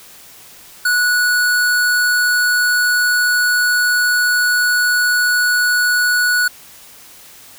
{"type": "tone", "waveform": "square", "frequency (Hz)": 1469, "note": "F#6", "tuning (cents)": -13, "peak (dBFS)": -13, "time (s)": [0.85, 6.48], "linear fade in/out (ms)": 5, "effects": ["white hiss -41 dBFS RMS until 7.58 s"]}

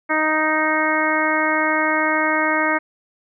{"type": "harmonic tone", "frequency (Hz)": 311.1, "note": "D#4", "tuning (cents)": 0, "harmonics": [1, 2, 3, 4, 5, 6, 7], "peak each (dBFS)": [-24, -24, -24, -24, -24, -24, -24], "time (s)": [0.09, 2.79], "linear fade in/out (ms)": 20, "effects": []}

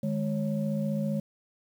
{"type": "tone cluster", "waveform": "sine", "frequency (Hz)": [153.7, 208.8, 551], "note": ["D#3", "G#3", "C#5"], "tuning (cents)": [-21, 10, -11], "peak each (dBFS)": [-31, -28, -35], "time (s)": [0.03, 1.2], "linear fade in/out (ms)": 5, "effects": ["tanh soft clip ceiling -17 dBFS", "9-bit"]}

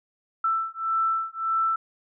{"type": "beating tone pair", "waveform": "sine", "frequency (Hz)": [1328, 1329.7], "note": ["E6", "E6"], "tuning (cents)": [12, 15], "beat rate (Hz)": 1.7, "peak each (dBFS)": -26, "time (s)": [0.44, 1.76], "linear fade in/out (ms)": 5, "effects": []}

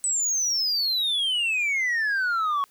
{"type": "exponential sweep", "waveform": "sine", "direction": "down", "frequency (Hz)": [8090, 1100], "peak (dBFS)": -19, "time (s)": [0.04, 2.64], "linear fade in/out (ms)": 0, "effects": ["tanh soft clip ceiling -21 dBFS", "white hiss -60 dBFS RMS until 2.7 s"]}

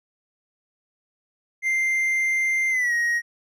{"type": "tone with pitch glide", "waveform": "triangle", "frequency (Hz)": [2092, 1885.4], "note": ["C7", "A#6"], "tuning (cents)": [-1, 19], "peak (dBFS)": -18, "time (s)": [1.62, 3.22], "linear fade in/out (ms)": 50, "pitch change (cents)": -180, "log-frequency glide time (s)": [2.7, 2.93], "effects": []}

